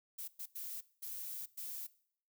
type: noise bursts at uneven times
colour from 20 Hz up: violet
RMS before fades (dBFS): -44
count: 5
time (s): 0.18-0.28 / 0.39-0.46 / 0.55-0.81 / 1.02-1.46 / 1.57-1.87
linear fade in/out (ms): 10
effects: noise-tail reverb RT60 0.6 s tail -20 dB re dry